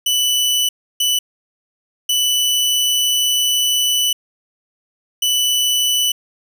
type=tone bursts at uneven times; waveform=sawtooth; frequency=2978 Hz; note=F#7; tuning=11 cents sharp; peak=-11 dBFS; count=4; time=0.06-0.69 / 1-1.19 / 2.09-4.13 / 5.22-6.12 s; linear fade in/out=5 ms; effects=none